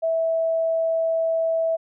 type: tone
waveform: sine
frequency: 654 Hz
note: E5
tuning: 14 cents flat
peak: -19 dBFS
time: 0.02-1.77 s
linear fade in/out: 20 ms
effects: none